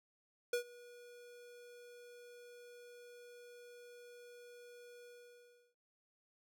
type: tone with ADSR envelope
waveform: square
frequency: 483.6 Hz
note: B4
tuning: 36 cents flat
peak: -32 dBFS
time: 0.53-5.75 s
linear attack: 4 ms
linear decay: 97 ms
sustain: -23 dB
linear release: 690 ms
effects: none